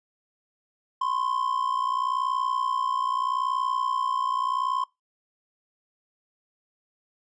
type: ring-modulated tone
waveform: triangle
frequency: 1046.5 Hz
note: C6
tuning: in tune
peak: -19 dBFS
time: 1.01-4.84 s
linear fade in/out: 5 ms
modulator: 30.4 Hz
effects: noise-tail reverb RT60 0.2 s tail -22 dB re dry + resampled to 22050 Hz